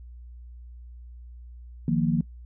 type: chord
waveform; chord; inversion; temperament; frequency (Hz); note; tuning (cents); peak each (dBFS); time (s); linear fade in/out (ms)
sine; Eb suspended second; none; equal; 155.56 / 174.61 / 233.1; Eb3 / F3 / Bb3; 0 / 0 / 0; -25; 1.88-2.21; 2
effects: noise-tail reverb RT60 0.1 s tail -22 dB re dry + added 60 Hz sine -41 dBFS peak until 2.45 s